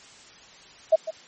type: tone with echo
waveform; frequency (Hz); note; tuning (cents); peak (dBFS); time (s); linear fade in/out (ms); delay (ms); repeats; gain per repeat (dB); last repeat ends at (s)
sine; 641; E5; -49; -12; 0.92-0.96; 10; 150; 1; -14; 1.11
effects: white hiss -49 dBFS RMS until 1.27 s + MP3 32 kbps